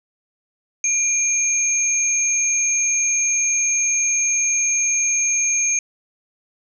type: tone pair together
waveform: sine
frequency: 2394 / 6432 Hz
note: D7 / G8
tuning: +33 / +44 cents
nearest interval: octave + perfect fourth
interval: 1711 cents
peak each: -24 / -17 dBFS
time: 0.84-5.79 s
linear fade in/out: 2 ms
effects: none